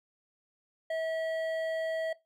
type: tone with hard clipping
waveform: sine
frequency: 646 Hz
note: E5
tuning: 35 cents flat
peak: -32 dBFS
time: 0.9-2.13 s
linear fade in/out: 5 ms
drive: 9 dB
effects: noise-tail reverb RT60 0.2 s tail -18 dB re dry